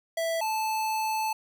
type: tone pair in turn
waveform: square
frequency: 659.3 / 873.7 Hz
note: E5 / A5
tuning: 0 / -12 cents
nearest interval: perfect fourth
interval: 488 cents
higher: second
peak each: -27 dBFS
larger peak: neither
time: 0.17-0.41 / 0.41-1.33 s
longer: second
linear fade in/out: 5 ms
effects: none